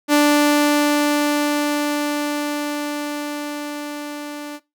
sawtooth tone with level ramp, 293.7 Hz, D4, in tune, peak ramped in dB -7 to -25 dBFS, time 0.08-4.6 s, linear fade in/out 50 ms, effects noise-tail reverb RT60 0.2 s tail -18 dB re dry

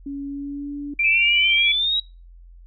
sine tone with pitch glide, 280 to 287.4 Hz, C#4 to D4, +18 to -37 cents, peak -27 dBFS, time 0.06-0.94 s, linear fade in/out 5 ms, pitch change +45 cents, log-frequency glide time 0.27-0.79 s
sine tone with vibrato, 2349 Hz, D7, in tune, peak -17 dBFS, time 0.99-1.72 s, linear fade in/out 5 ms, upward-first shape triangle, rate 6.7 Hz, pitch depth 18 cents each way
sine exponential sweep, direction up, 2565 to 3874 Hz, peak -18 dBFS, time 1.04-2 s, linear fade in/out 5 ms
effects noise-tail reverb RT60 0.3 s tail -24 dB re dry + added 43 Hz sine -42 dBFS peak until 2.66 s

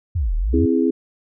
sine exponential two-way sweep, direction down then up, 98 to 36.41 to 98 Hz, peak -17 dBFS, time 0.15-0.66 s, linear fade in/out 10 ms, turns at 0.35 s
sine chord, C augmented, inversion none, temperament equal, 261.6 / 329.6 / 415.3 Hz, C4 / E4 / G#4, 0 / 0 / 0 cents, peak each -18 / -19 / -21 dBFS, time 0.53-0.91 s, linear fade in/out 10 ms
effects none

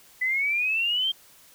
sine exponential sweep, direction up, 1991 to 3200 Hz, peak -22 dBFS, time 0.21-1.12 s, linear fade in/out 10 ms, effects white hiss -54 dBFS RMS until 1.54 s

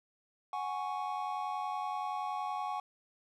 triangle chord, F# suspended second, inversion none, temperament equal, 740 / 830.6 / 1108.7 Hz, F#5 / G#5 / C#6, 0 / 0 / 0 cents, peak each -37 / -36 / -37 dBFS, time 0.53-2.8 s, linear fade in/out 2 ms, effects none

